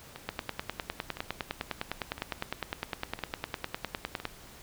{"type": "two click trains", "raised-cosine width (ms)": 0.3, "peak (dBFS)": [-15, -24], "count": [40, 5], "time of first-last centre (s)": [[0.29, 4.253], [0.16, 4.2]], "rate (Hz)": [9.84, 0.99], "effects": ["pink hiss -51 dBFS RMS until 4.62 s"]}